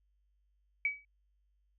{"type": "tone with exponential decay", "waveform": "sine", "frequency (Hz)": 2278, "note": "C#7", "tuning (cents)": 47, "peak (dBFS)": -25, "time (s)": [0.85, 1.05], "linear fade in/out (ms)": 2, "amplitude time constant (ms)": 43, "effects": ["added 50 Hz sine -70 dBFS peak until 1.78 s"]}